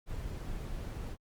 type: noise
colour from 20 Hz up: brown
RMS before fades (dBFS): -39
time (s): 0.06-1.17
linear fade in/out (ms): 50
effects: Opus 48 kbps